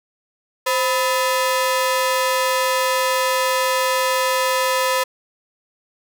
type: ring-modulated tone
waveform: sawtooth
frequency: 760 Hz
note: F#5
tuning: 46 cents sharp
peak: -10 dBFS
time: 0.66-5.04 s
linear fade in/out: 10 ms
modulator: 237 Hz
effects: none